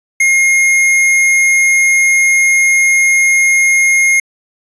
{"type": "tone", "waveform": "square", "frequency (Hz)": 2140, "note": "C7", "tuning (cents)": 38, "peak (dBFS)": -8, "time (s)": [0.2, 4.2], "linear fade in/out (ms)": 5, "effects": ["resampled to 24000 Hz"]}